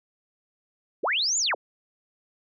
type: linear two-way sweep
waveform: sine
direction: up then down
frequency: 228.9 to 7240 to 228.9 Hz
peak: -22 dBFS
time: 1.03-1.55 s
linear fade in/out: 10 ms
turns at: 1.38 s
effects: none